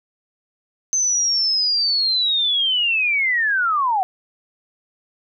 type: linear sweep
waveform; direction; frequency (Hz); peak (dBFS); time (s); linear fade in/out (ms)
sine; down; 6230 to 725; -16; 0.93-4.03; 0
effects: none